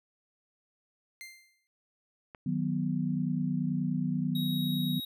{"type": "tone with exponential decay", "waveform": "sawtooth", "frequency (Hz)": 2093, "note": "C7", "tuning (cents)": 0, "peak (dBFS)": -37, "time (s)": [1.21, 1.67], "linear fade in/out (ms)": 0, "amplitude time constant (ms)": 100}
{"type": "click", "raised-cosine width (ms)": 0.5, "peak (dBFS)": -30, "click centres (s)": 2.348}
{"type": "chord", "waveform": "sine", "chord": "B major", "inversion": "first", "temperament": "equal", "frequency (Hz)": [155.56, 185, 246.9], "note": ["D#3", "F#3", "B3"], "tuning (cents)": [0, 0, 0], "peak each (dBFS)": -32, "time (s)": [2.46, 5], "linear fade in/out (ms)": 5}
{"type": "tone", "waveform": "square", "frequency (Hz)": 3798, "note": "A#7", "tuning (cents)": 32, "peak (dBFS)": -36, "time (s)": [4.35, 5.05], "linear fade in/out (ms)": 5}
{"effects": []}